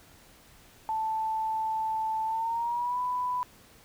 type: tone with pitch glide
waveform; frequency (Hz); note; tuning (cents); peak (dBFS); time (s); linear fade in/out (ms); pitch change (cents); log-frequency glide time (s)
sine; 880 to 993.5; A5 to B5; 0 to +10; -27; 0.89-3.43; 0; +210; 2.25-2.99
effects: pink hiss -56 dBFS RMS until 3.84 s